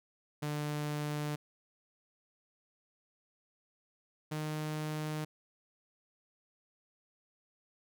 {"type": "tone pair in turn", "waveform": "sawtooth", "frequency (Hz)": [148.8, 153.51], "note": ["D3", "D#3"], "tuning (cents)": [23, -23], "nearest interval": "minor second", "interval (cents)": 54, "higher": "second", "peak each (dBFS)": [-30, -31], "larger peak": "first", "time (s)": [[0.42, 1.36], [4.31, 5.25]], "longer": "neither", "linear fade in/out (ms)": 10, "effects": []}